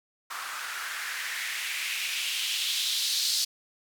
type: noise with band-pass filter sweep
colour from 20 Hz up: blue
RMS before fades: -31 dBFS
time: 0.3-3.45 s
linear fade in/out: 10 ms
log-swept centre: 1200 to 4500 Hz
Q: 2.8
effects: none